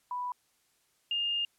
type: tone pair in turn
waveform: sine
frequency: 987.8 / 2822 Hz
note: B5 / F7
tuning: 0 / +17 cents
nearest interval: octave + tritone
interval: 1817 cents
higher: second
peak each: -32 / -28 dBFS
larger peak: second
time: 0.11-0.32 / 1.11-1.45 s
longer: second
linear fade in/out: 2 ms
effects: white hiss -71 dBFS RMS until 1.58 s + low-pass 12000 Hz 12 dB/octave